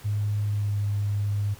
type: tone with pitch glide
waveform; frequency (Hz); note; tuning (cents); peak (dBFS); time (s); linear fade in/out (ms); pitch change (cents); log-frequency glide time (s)
sine; 103.83 to 102.28; G#2 to G#2; 0 to -26; -23; 0.04-1.55; 20; -26; 0.43-0.78
effects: pink hiss -49 dBFS RMS until 1.59 s